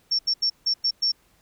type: tone bursts at uneven times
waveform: sine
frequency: 5460 Hz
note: F8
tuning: 40 cents flat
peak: -19 dBFS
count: 6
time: 0.11-0.19 / 0.27-0.34 / 0.42-0.5 / 0.66-0.74 / 0.84-0.91 / 1.02-1.12 s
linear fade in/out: 10 ms
effects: pink hiss -62 dBFS RMS until 1.41 s